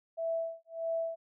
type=tone with tremolo; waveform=sine; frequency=659.3 Hz; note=E5; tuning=in tune; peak=-29 dBFS; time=0.17-1.16 s; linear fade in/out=20 ms; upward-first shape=sine; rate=1.6 Hz; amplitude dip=100%; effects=none